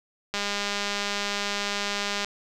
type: click train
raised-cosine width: 0.2 ms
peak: -11 dBFS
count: 388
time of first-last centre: 0.34-2.246 s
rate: 203 Hz
effects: none